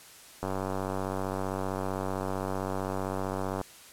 click train, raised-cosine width 1 ms, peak -18 dBFS, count 305, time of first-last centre 0.43-3.613 s, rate 95.5 Hz, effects white hiss -51 dBFS RMS until 3.92 s + low-pass 12000 Hz 12 dB/octave

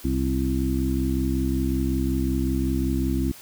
harmonic tone with a mistuned harmonic, 65.41 Hz, C2, in tune, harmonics 1 / 2 / 3 / 4 / 5, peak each -25 / -30 / -30 / -26 / -29 dBFS, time 0.04-3.32 s, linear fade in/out 10 ms, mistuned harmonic 5, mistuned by +29 cents, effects white hiss -45 dBFS RMS until 3.41 s

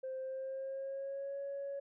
sine tone with pitch glide, 523.3 to 557.6 Hz, C5 to C#5, 0 to +10 cents, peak -37 dBFS, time 0.03-1.8 s, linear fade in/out 10 ms, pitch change +110 cents, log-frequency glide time 0.19-1.39 s, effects tanh soft clip ceiling -35 dBFS

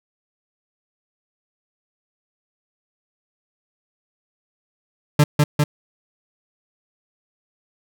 40% pulse tone with echo, 147.9 Hz, D3, 13 cents sharp, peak -9 dBFS, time 5.19-5.24 s, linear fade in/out 5 ms, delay 200 ms, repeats 2, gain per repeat -2 dB, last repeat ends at 5.64 s, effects none

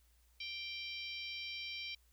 harmonic tone, 784 Hz, G5, in tune, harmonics 3 / 4 / 5 / 6 / 7, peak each -45 / -47 / -49 / -51 / -52 dBFS, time 0.4-1.95 s, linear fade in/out 5 ms, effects added 59 Hz sine -67 dBFS peak until 2.12 s + white hiss -74 dBFS RMS until 2.12 s

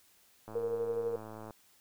click train, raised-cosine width 1 ms, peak -32 dBFS, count 113, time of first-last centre 0.48-1.508 s, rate 109 Hz
sine tone with tremolo, 466.2 Hz, A#4, in tune, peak -29 dBFS, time 0.55-1.16 s, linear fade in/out 5 ms, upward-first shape sine, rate 12 Hz, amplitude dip 50%
effects white hiss -65 dBFS RMS until 1.8 s

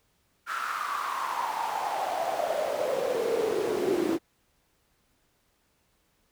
brown noise with high-pass filter sweep, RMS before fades -29 dBFS, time 0.46-4.19 s, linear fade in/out 50 ms, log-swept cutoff 1400 to 330 Hz, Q 7.9, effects pink hiss -70 dBFS RMS until 6.31 s

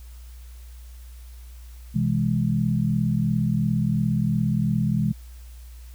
sine chord, C augmented, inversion none, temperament equal with one note detuned, 127.6 / 164.81 / 207.7 Hz, C3 / E3 / G#3, -43 / 0 / 0 cents, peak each -24 dBFS, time 1.94-5.13 s, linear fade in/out 20 ms, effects added 60 Hz sine -39 dBFS peak until 5.94 s + white hiss -55 dBFS RMS until 5.94 s

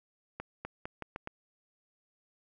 accelerating click train, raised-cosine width 0.5 ms, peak -23 dBFS, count 6, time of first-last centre 0.4-1.274 s, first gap 250 ms, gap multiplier 0.82, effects none

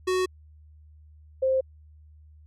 square / sine tone pair in turn, 370 / 525.7 Hz, F#4 / C5, 0 / +8 cents, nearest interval tritone, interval 608 cents, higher second, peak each -23 / -20 dBFS, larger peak second, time 0.07-0.26 / 1.42-1.61 s, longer neither, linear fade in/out 10 ms, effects added 76 Hz sine -49 dBFS peak until 2.46 s + low-pass 9000 Hz 12 dB/octave

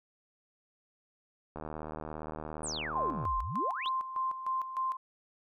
click train, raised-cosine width 1 ms, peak -26 dBFS, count 132, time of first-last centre 1.56-3.253 s, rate 77.4 Hz
sine exponential two-way sweep, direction down then up, 10030 to 40.72 to 4177 Hz, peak -35 dBFS, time 2.63-3.89 s, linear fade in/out 10 ms, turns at 3.38 s
sine tone with tremolo, 1046.5 Hz, C6, in tune, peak -29 dBFS, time 2.95-4.97 s, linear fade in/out 5 ms, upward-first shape square, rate 3.3 Hz, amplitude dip 65%
effects none

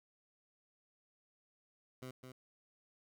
15% pulse tone with echo, 128.5 Hz, C3, 31 cents flat, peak -39 dBFS, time 2.02-2.11 s, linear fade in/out 5 ms, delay 210 ms, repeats 1, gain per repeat -5 dB, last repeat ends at 2.32 s, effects none

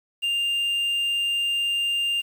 triangle tone with quantisation, 2798 Hz, F7, 3 cents sharp, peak -20 dBFS, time 0.22-2.22 s, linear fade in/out 20 ms, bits 8, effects none

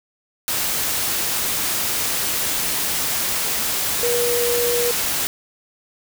sine tone in noise, 480 Hz, B4, 49 cents flat, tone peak -19 dBFS, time 4.03-4.91 s, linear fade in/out 0 ms, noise white, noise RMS -22 dBFS, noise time 0.48-5.27 s, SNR 0 dB, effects none

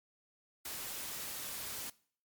white noise, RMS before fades -42 dBFS, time 0.65-1.9 s, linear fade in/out 5 ms, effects noise-tail reverb RT60 0.5 s tail -21 dB re dry + MP3 96 kbps

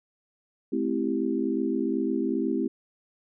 sine chord, A minor seventh, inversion none, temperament equal with one note detuned, 215.8 / 261.6 / 329.6 / 392 Hz, A3 / C4 / E4 / G4, -33 / 0 / 0 / 0 cents, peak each -31 / -28 / -29 / -31 dBFS, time 0.72-2.68 s, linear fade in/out 10 ms, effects none

